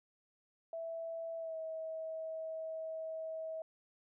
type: tone with pitch glide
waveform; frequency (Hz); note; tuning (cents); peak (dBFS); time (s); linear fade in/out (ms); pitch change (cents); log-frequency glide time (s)
sine; 659.3 to 642; E5 to E5; 0 to -46; -39; 0.73-3.62; 2; -46; 1.38-1.57
effects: none